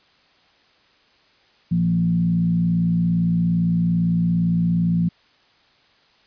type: tone with frequency modulation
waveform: sine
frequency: 171.6 Hz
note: F3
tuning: 30 cents flat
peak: -16 dBFS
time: 1.71-5.09 s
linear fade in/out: 10 ms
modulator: 57.6 Hz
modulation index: 0.59
effects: white hiss -57 dBFS RMS until 6.26 s + resampled to 11025 Hz